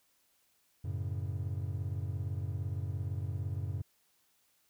triangle chord, F# minor, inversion none, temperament equal, 92.5 / 110 / 138.59 Hz, F#2 / A2 / C#3, 0 / 0 / 0 cents, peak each -34 / -37 / -39 dBFS, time 0.84-3.82 s, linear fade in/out 10 ms, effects white hiss -72 dBFS RMS until 4.69 s

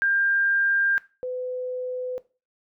sine tone pair in turn, 1597 / 504.1 Hz, G6 / B4, +32 / +35 cents, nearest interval octave + minor sixth, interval 1997 cents, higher first, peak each -19 / -27 dBFS, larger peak first, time 0.02-0.98 / 1.23-2.18 s, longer first, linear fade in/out 0 ms, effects noise-tail reverb RT60 0.3 s tail -17 dB re dry

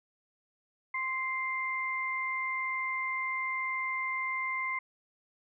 sine tone pair together, 1046.5 / 2093 Hz, C6 / C7, 0 / 0 cents, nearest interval octave, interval 1200 cents, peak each -35 / -32 dBFS, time 0.94-4.79 s, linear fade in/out 5 ms, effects none

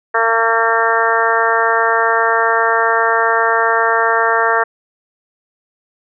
harmonic tone, 227.5 Hz, A#3, 42 cents flat, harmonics 2 / 3 / 4 / 5 / 6 / 7 / 8, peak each -19 / -19 / -19 / -19 / -19 / -19 / -19 dBFS, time 0.14-4.64 s, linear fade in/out 10 ms, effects none

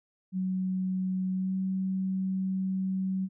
sine tone with pitch glide, 186.6 to 189.31 Hz, F#3 to F#3, +15 to +40 cents, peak -27 dBFS, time 0.32-3.29 s, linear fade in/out 50 ms, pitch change +25 cents, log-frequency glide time 1.33-1.55 s, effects none

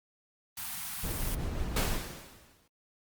white band-stop noise, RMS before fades -38 dBFS, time 0.57-1.35 s, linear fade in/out 5 ms, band 260 to 690 Hz, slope 96 dB/octave
brown noise with tremolo, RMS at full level -32 dBFS, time 1.03-1.98 s, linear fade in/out 10 ms, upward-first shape triangle, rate 5.6 Hz, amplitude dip 25%
pink noise with exponential decay, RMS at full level -29 dBFS, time 1.76-2.68 s, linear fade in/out 5 ms, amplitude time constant 200 ms
effects Opus 32 kbps

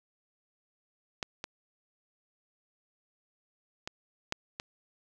clicks, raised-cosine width 0.2 ms, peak -15 / -19 / -19 / -13 / -19 dBFS, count 5, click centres 1.228 / 1.441 / 3.875 / 4.324 / 4.599 s, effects none

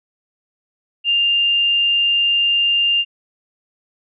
sine tone with frequency modulation, 2800 Hz, F7, 4 cents sharp, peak -13 dBFS, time 1.04-3.05 s, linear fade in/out 50 ms, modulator 68.4 Hz, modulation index 0.22, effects none

